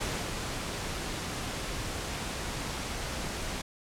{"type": "noise with ADSR envelope", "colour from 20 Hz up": "pink", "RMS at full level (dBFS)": -32, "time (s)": [0, 3.62], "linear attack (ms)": 14, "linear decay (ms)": 260, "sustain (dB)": -3, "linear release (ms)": 10, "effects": ["low-pass 9000 Hz 12 dB/octave"]}